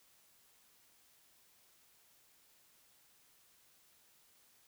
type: silence
effects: white hiss -68 dBFS RMS until 4.67 s